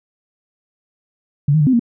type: tone with pitch steps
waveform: sine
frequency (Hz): 143.2 / 156.4 / 147.6 / 259.8 / 234.9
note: D3 / D#3 / D3 / C4 / A#3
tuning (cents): -43 / +9 / +9 / -12 / +13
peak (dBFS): -10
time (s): 1.48-1.795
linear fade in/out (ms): 5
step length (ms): 63
effects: none